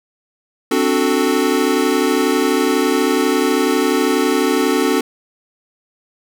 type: chord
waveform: square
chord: D dominant seventh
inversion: third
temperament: equal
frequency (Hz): 261.6 / 293.7 / 370 / 440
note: C4 / D4 / F#4 / A4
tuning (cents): 0 / 0 / 0 / 0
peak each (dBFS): -20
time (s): 0.71-5.01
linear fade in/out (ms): 5
effects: none